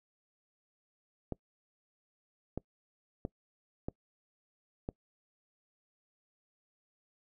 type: clicks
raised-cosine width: 2 ms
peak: -22 dBFS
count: 5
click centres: 1.323 / 2.576 / 3.251 / 3.885 / 4.889 s
effects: noise-tail reverb RT60 0.1 s tail -24 dB re dry